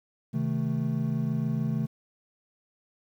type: chord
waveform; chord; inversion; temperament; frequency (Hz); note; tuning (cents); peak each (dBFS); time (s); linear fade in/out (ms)
triangle; A diminished; first; just; 132 / 158.4 / 220; C3 / Eb3 / A3; +16 / +31 / 0; -28; 0.33-1.87; 20
effects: 10-bit